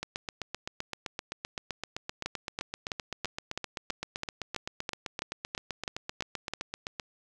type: two click trains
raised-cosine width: 0.2 ms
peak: -15 / -17 dBFS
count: 14 / 55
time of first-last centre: 2.26-6.536 / 0.03-6.998 s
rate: 3.04 / 7.75 Hz
effects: none